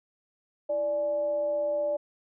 sine tone with frequency modulation, 587 Hz, D5, 1 cent flat, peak -25 dBFS, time 0.69-1.97 s, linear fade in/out 10 ms, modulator 258 Hz, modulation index 0.25, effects none

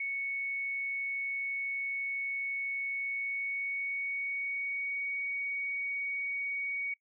sine tone with pitch glide, 2217 to 2241 Hz, C#7 to C#7, 0 to +18 cents, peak -32 dBFS, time 0-6.94 s, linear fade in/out 5 ms, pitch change +18 cents, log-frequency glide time 2.91-5.06 s, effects noise-tail reverb RT60 0.1 s tail -22 dB re dry

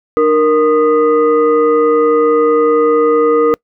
sine tone with frequency modulation, 466.2 Hz, A#4, in tune, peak -7 dBFS, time 0.17-3.54 s, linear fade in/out 0 ms, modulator 768 Hz, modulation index 0.71, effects noise-tail reverb RT60 0.1 s tail -26 dB re dry

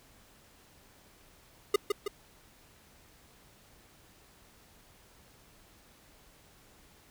square tone with echo, 409 Hz, G#4, 26 cents flat, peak -21 dBFS, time 1.74-1.76 s, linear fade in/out 5 ms, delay 160 ms, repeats 2, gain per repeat -5 dB, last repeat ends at 2.08 s, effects pink hiss -60 dBFS RMS until 7.1 s

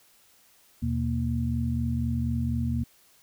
sine tone cluster, 79.3 / 123.4 / 233.8 Hz, D#2 / B2 / A#3, +33 / -1 / +5 cents, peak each -29 dBFS, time 0.82-2.84 s, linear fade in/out 10 ms, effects white hiss -60 dBFS RMS until 3.22 s

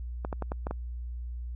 clicks, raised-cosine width 1 ms, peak -19 dBFS, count 6, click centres 0.249 / 0.328 / 0.423 / 0.519 / 0.669 / 0.71 s, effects added 60 Hz sine -34 dBFS peak until 1.55 s

